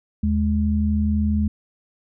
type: tone pair together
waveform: sine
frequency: 78.18 / 210.4 Hz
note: D#2 / G#3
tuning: +9 / +23 cents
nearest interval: octave + perfect fourth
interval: 1714 cents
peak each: -20 dBFS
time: 0.23-1.48 s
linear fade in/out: 5 ms
effects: none